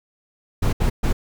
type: noise bursts at uneven times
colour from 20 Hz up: brown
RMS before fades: -18 dBFS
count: 3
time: 0.62-0.73 / 0.8-0.9 / 1.03-1.13 s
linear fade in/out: 10 ms
effects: none